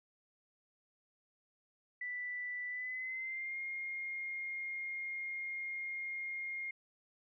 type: tone with pitch glide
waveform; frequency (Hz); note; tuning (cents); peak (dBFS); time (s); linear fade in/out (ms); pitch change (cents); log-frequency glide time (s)
sine; 1977 to 2131; B6 to C7; +1 to +31; -38; 2.01-6.71; 5; +130; 2.68-3.58
effects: none